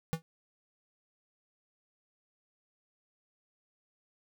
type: tone with exponential decay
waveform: square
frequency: 162.9 Hz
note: E3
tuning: 20 cents flat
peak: -25 dBFS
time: 0.13-0.22 s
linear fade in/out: 0 ms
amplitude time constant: 18 ms
effects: none